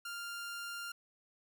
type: tone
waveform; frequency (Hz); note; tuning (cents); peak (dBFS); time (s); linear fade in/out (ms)
sawtooth; 1396.9; F6; 0; -37; 0.05-0.92; 5
effects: none